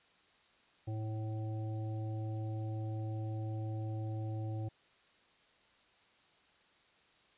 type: harmonic tone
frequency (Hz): 109.3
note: A2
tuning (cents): -11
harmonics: 1 / 3 / 5 / 7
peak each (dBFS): -36 / -46 / -51 / -52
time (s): 0.87-4.69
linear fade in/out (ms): 10
effects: white hiss -67 dBFS RMS until 7.37 s + resampled to 8000 Hz